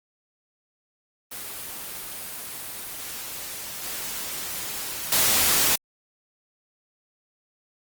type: noise with level steps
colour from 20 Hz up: white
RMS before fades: -35 / -32 / -20 dBFS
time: 1.31-5.76 s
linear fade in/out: 10 ms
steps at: 3.83 / 5.12 s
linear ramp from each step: 2 ms
effects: Opus 24 kbps